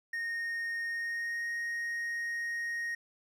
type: tone with pitch glide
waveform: triangle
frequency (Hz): 1851 to 1868.2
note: A#6 to A#6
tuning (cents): -13 to +3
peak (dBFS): -31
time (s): 0.13-2.95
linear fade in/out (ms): 5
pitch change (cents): +16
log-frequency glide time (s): 0.89-1.5
effects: none